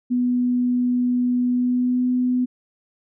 sine tone with pitch glide, 246.9 to 250.2 Hz, B3 to B3, 0 to +23 cents, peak -17 dBFS, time 0.1-2.46 s, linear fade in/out 20 ms, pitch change +23 cents, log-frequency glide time 1.49-2.08 s, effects none

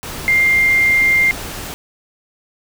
sine tone in noise, 2100 Hz, C7, 6 cents sharp, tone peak -10 dBFS, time 0.28-1.31 s, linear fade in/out 0 ms, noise pink, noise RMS -28 dBFS, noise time 0.03-1.74 s, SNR +15 dB, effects none

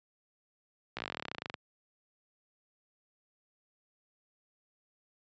slowing click train, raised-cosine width 0.3 ms, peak -20 dBFS, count 22, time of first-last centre 0.97-1.542 s, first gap 16 ms, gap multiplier 1.05, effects high-pass 100 Hz 12 dB/octave + resampled to 16000 Hz

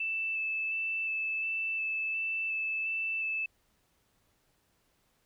sine tone with vibrato, 2637 Hz, E7, in tune, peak -30 dBFS, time 0-3.46 s, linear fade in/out 5 ms, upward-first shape square, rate 1.4 Hz, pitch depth 9 cents each way, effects pink hiss -72 dBFS RMS until 5.25 s

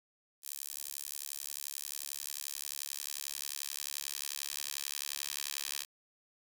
10% pulse tone with high-pass filter sweep, 71.3 Hz, C#2, 49 cents sharp, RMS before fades -41 dBFS, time 0.42-5.86 s, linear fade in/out 50 ms, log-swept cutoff 8100 to 3800 Hz, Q 0.72, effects none

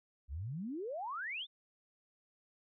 sine exponential sweep, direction up, 60.7 to 3693 Hz, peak -38 dBFS, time 0.28-1.47 s, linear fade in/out 50 ms, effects none

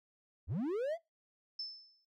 triangle linear sweep, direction up, 58.27 to 698.5 Hz, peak -31 dBFS, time 0.47-0.98 s, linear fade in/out 50 ms
sine tone with exponential decay, 5270 Hz, E8, 1 cent flat, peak -36 dBFS, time 1.59-2.05 s, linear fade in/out 5 ms, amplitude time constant 100 ms
effects noise-tail reverb RT60 0.2 s tail -22 dB re dry

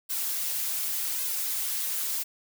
blue noise with flanger, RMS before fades -30 dBFS, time 0.09-2.24 s, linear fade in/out 20 ms, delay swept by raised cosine 1.9 to 7.5 ms, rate 0.88 Hz, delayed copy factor +0.8, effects none

